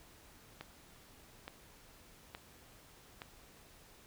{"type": "click train", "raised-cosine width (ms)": 0.3, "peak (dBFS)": -28, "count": 4, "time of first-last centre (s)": [0.61, 3.219], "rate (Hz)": 1.15, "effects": ["pink hiss -60 dBFS RMS until 4.06 s"]}